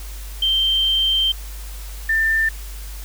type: tone pair in turn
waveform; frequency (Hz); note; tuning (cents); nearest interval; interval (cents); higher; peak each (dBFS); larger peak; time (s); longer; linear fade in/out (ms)
sine; 3136 / 1788.5; G7 / A6; 0 / +28; minor seventh; 972; first; -15; neither; 0.42-1.32 / 2.09-2.49; first; 5
effects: added 50 Hz sine -30 dBFS peak until 3.04 s + white hiss -40 dBFS RMS until 3.04 s